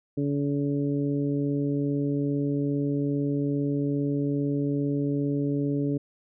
harmonic tone, 142.4 Hz, C#3, 47 cents sharp, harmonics 1 / 2 / 3 / 4, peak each -28 / -26 / -32 / -40 dBFS, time 0.17-5.98 s, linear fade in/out 10 ms, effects none

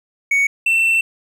triangle tone pair in turn, 2230 / 2687 Hz, C#7 / E7, +10 / +33 cents, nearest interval minor third, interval 323 cents, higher second, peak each -11 dBFS, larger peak neither, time 0.31-0.47 / 0.66-1.01 s, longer second, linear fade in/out 5 ms, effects none

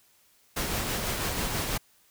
pink noise with tremolo, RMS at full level -29 dBFS, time 0.56-1.78 s, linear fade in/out 10 ms, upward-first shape sine, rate 6.1 Hz, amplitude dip 30%, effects white hiss -63 dBFS RMS until 2.1 s

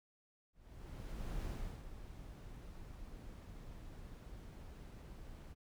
brown noise with ADSR envelope, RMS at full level -41 dBFS, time 0.53-5.55 s, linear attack 930 ms, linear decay 370 ms, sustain -10 dB, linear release 37 ms, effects none

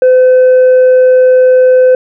triangle tone with tanh clipping, 510 Hz, C5, 44 cents flat, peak -3 dBFS, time 0.02-1.95 s, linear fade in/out 2 ms, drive 7 dB, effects none

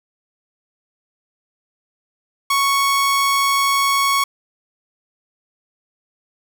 sawtooth tone, 1108.7 Hz, C#6, in tune, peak -11 dBFS, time 2.5-4.24 s, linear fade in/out 5 ms, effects none

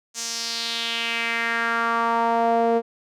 sawtooth tone with band-pass filter sweep, 231.4 Hz, A#3, 13 cents flat, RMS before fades -23 dBFS, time 0.14-2.82 s, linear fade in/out 50 ms, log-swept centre 6700 to 520 Hz, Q 3, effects none

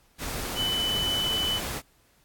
sine tone in noise, 3000 Hz, F#7, 23 cents sharp, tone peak -25 dBFS, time 0.55-1.61 s, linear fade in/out 50 ms, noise pink, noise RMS -33 dBFS, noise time 0.18-1.82 s, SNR +5 dB, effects pink hiss -63 dBFS RMS until 2.24 s + AAC 64 kbps

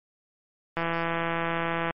click train, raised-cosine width 0.5 ms, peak -13 dBFS, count 191, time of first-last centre 0.77-1.908 s, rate 167 Hz, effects MP3 32 kbps

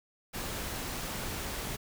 pink noise, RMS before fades -37 dBFS, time 0.33-1.77 s, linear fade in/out 20 ms, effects none

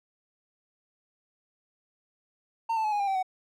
triangle tone with pitch steps, 910 / 881 / 853 / 825.8 / 799.6 / 774.1 / 749.5 Hz, A#5 / A5 / G#5 / G#5 / G5 / G5 / F#5, -42 / +2 / +46 / -10 / +34 / -22 / +22 cents, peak -23 dBFS, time 2.69-3.229 s, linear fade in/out 10 ms, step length 77 ms, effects none

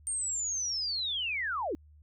sine linear sweep, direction down, 8820 to 266.4 Hz, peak -30 dBFS, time 0.07-1.75 s, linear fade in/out 0 ms, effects added 75 Hz sine -54 dBFS peak until 2.02 s

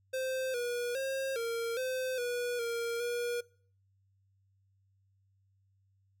square tone with pitch steps, 521 / 482.7 / 536 / 463 / 515 / 485.6 / 467 / 479.2 Hz, C5 / B4 / C5 / A#4 / C5 / B4 / A#4 / A#4, -7 / -40 / +42 / -12 / -28 / -29 / +3 / +48 cents, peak -33 dBFS, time 0.13-3.41 s, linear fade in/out 10 ms, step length 410 ms, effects noise-tail reverb RT60 0.5 s tail -23 dB re dry + added 97 Hz sine -68 dBFS peak until 6.2 s

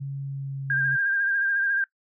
sine tone with pitch glide, 138.3 to 135.85 Hz, C#3 to C#3, -4 to -35 cents, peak -29 dBFS, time 0-0.97 s, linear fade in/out 20 ms, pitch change -31 cents, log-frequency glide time 0.2-0.8 s
sine tone with vibrato, 1600 Hz, G6, 35 cents sharp, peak -21 dBFS, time 0.7-1.84 s, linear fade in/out 2 ms, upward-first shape sine, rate 14 Hz, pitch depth 36 cents each way
effects noise-tail reverb RT60 0.1 s tail -21 dB re dry

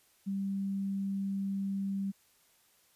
sine tone, 196 Hz, G3, in tune, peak -31 dBFS, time 0.26-2.12 s, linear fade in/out 20 ms, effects white hiss -67 dBFS RMS until 2.95 s + resampled to 32000 Hz

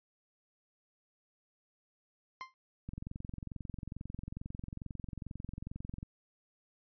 30% pulse tone with exponential decay, 1046.5 Hz, C6, in tune, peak -34 dBFS, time 2.41-2.54 s, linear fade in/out 0 ms, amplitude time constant 27 ms
click train, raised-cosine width 5 ms, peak -29 dBFS, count 71, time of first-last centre 2.89-6.029 s, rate 22.3 Hz
effects resampled to 11025 Hz

